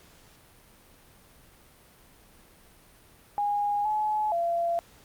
sine tone with pitch steps, 821 / 852 / 683 Hz, G#5 / G#5 / F5, -20 / +44 / -39 cents, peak -24 dBFS, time 3.38-4.79 s, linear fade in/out 0 ms, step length 470 ms, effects pink hiss -56 dBFS RMS until 5.04 s + Opus 48 kbps

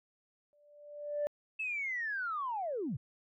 sine tone with exponential growth, 587.3 Hz, D5, in tune, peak -27 dBFS, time 0.53-1.27 s, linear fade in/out 0 ms, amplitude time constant 160 ms
sine linear sweep, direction down, 2646 to 100 Hz, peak -33 dBFS, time 1.59-2.97 s, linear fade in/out 10 ms
effects tanh soft clip ceiling -27 dBFS

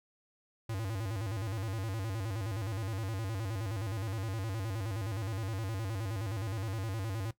square tone with vibrato, 103.83 Hz, G#2, in tune, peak -35 dBFS, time 0.69-7.31 s, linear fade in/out 5 ms, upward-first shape square, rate 9.6 Hz, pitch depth 150 cents each way, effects noise-tail reverb RT60 0.1 s tail -17 dB re dry

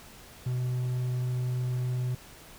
triangle tone, 125.3 Hz, B2, 25 cents sharp, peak -25 dBFS, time 0.46-2.15 s, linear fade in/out 5 ms, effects pink hiss -50 dBFS RMS until 2.58 s

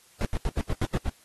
brown noise bursts, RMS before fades -25 dBFS, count 8, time 0.21-1.095 s, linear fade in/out 0 ms, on 38 ms, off 83 ms, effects white hiss -58 dBFS RMS until 1.24 s + AAC 32 kbps

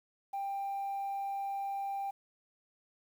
sine tone, 791 Hz, G5, 15 cents sharp, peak -32 dBFS, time 0.33-2.11 s, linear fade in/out 10 ms, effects tanh soft clip ceiling -32 dBFS + 10-bit

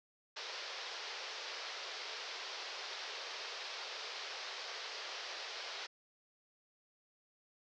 white band-pass noise, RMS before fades -45 dBFS, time 0.36-5.87 s, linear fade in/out 10 ms, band 390 to 5400 Hz, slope 48 dB/octave, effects none

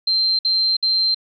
sine tone bursts, 4139 Hz, C8, 20 cents flat, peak -15 dBFS, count 3, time 0.07-1.146 s, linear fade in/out 5 ms, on 320 ms, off 58 ms, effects none

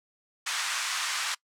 pink band-pass noise, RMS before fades -31 dBFS, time 0.46-1.35 s, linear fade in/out 10 ms, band 1100 to 8800 Hz, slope 24 dB/octave, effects noise-tail reverb RT60 0.1 s tail -23 dB re dry

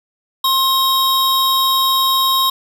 square tone pair together, 1064 / 3792 Hz, C6 / A#7, +29 / +29 cents, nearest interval octave + minor seventh, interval 2200 cents, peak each -16 dBFS, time 0.44-2.5 s, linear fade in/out 5 ms, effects none

